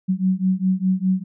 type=beating tone pair; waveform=sine; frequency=184.8 / 189.7 Hz; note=F#3 / F#3; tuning=-2 / +43 cents; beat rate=4.9 Hz; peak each=-20 / -20 dBFS; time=0.08-1.24 s; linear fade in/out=20 ms; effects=none